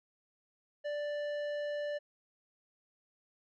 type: tone with tanh clipping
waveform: sine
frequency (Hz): 587.3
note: D5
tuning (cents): 0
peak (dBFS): -36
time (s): 0.84-1.99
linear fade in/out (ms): 20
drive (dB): 12
effects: none